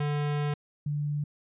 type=tone pair in turn; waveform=square / sine; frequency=146.83 / 146.83 Hz; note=D3 / D3; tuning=0 / 0 cents; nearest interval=unison; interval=0 cents; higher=neither; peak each=-27 dBFS; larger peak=neither; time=0-0.54 / 0.86-1.24 s; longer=first; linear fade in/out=5 ms; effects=resampled to 8000 Hz